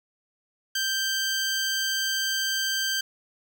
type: tone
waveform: 15% pulse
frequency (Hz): 1568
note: G6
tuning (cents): 0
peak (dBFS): -18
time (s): 0.75-3.01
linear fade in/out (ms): 5
effects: none